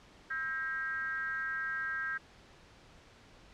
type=tone with frequency modulation; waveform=sine; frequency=1596 Hz; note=G6; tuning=31 cents sharp; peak=-33 dBFS; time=0.3-2.18 s; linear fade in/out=10 ms; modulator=289 Hz; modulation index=0.71; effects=pink hiss -58 dBFS RMS until 3.53 s + low-pass 5000 Hz 12 dB/octave